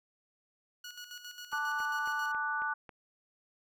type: tone with tremolo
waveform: 15% pulse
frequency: 1458 Hz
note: F#6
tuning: 26 cents flat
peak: -36 dBFS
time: 0.84-2.32 s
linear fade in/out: 5 ms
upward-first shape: square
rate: 7.4 Hz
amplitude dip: 60%
type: chord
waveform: sine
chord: D major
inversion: second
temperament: equal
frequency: 880 / 1174.7 / 1480 Hz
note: A5 / D6 / F#6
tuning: 0 / 0 / 0 cents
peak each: -37 / -37 / -33 dBFS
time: 1.52-2.74 s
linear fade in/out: 10 ms
type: click train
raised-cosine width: 0.5 ms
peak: -33 dBFS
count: 6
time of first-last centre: 1.53-2.892 s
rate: 3.67 Hz
effects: none